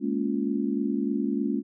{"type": "chord", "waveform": "sine", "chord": "Bb minor seventh", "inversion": "third", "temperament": "just", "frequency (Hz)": [209.8, 233.1, 279.7, 349.6], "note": ["Ab3", "Bb3", "Db4", "F4"], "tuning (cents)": [18, 0, 16, 2], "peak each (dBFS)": [-29, -30, -28, -33], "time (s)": [0, 1.63], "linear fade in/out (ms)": 50, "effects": []}